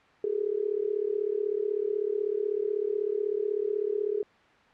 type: tone with amplitude modulation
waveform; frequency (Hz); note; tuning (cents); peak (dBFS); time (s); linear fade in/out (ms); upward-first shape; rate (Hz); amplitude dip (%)
sine; 415.3; G#4; 0; -22; 0.24-4.23; 2; sine; 36.1; 90
effects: white hiss -58 dBFS RMS until 4.73 s + low-pass 2000 Hz 12 dB/octave